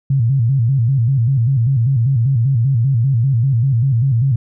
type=tone with vibrato; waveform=sine; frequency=125.4 Hz; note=B2; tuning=27 cents sharp; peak=-11 dBFS; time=0.1-4.36 s; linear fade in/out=5 ms; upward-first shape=square; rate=5.1 Hz; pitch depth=150 cents each way; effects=none